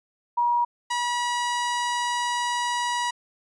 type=tone pair in turn; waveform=sine / sawtooth; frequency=957 / 967 Hz; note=A#5 / B5; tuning=+45 / -37 cents; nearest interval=unison; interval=18 cents; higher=second; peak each=-19 / -20 dBFS; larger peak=first; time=0.37-0.65 / 0.9-3.11 s; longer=second; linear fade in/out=10 ms; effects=resampled to 22050 Hz